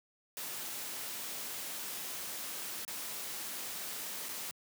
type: noise with dropouts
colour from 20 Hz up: white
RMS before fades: -41 dBFS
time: 0.37-4.51 s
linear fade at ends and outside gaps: 0 ms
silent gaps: 2.849-2.879 / 4.286-4.29 s
effects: high-pass 150 Hz 12 dB/octave